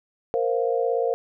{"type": "chord", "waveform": "sine", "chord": "Bb suspended second", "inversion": "none", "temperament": "equal", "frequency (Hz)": [466.2, 523.3, 698.5], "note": ["Bb4", "C5", "F5"], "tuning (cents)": [0, 0, 0], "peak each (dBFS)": [-23, -25, -28], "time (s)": [0.34, 1.14], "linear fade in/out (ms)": 0, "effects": []}